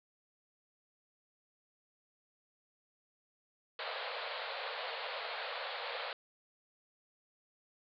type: band-pass noise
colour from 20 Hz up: pink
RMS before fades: -41 dBFS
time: 3.79-6.13 s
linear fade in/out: 2 ms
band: 460 to 4500 Hz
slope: 96 dB/octave
effects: none